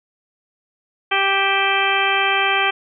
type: harmonic tone with a mistuned harmonic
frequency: 392 Hz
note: G4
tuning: in tune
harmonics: 1 / 2 / 3 / 4 / 5 / 6 / 7 / 8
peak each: -26 / -22 / -23 / -23 / -25 / -22 / -25 / -24 dBFS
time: 1.11-2.71 s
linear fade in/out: 10 ms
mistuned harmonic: 7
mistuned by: -75 cents
effects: none